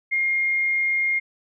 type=tone; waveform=sine; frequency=2129 Hz; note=C7; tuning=30 cents sharp; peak=-19 dBFS; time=0.11-1.2 s; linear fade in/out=20 ms; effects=none